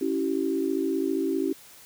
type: chord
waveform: sine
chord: C# diminished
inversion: none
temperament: equal with one note detuned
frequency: 277.2 / 329.6 / 384.8 Hz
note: C#4 / E4 / G4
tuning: 0 / 0 / -32 cents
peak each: -28 dBFS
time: 0.01-1.53 s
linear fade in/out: 5 ms
effects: white hiss -50 dBFS RMS until 1.85 s